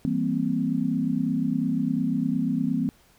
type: chord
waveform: sine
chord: C dominant seventh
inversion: first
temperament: equal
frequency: 164.81 / 196 / 233.1 / 261.6 Hz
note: E3 / G3 / Bb3 / C4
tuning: 0 / 0 / 0 / 0 cents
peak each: -29 / -30 / -27 / -26 dBFS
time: 0.05-2.89 s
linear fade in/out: 0 ms
effects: pink hiss -59 dBFS RMS until 3.18 s